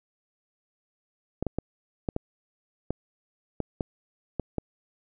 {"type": "clicks", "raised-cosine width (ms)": 2, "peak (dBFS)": -14, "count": 10, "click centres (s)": [1.426, 1.467, 1.586, 2.088, 2.164, 2.906, 3.603, 3.808, 4.397, 4.583], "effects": []}